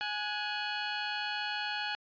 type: tone pair together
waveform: 15% pulse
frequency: 835 / 1462.7 Hz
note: G#5 / F#6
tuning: +9 / -20 cents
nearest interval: minor seventh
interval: 971 cents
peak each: -28 / -30 dBFS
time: 0.01-1.95 s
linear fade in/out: 0 ms
effects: resampled to 11025 Hz